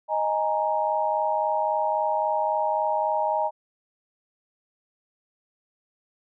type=chord; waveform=sine; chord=D# suspended fourth; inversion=none; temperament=just; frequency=622.3 / 829.7 / 933.4 Hz; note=D#5 / G#5 / A#5; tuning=0 / -2 / +2 cents; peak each=-26 dBFS; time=0.08-3.51 s; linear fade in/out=50 ms; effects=none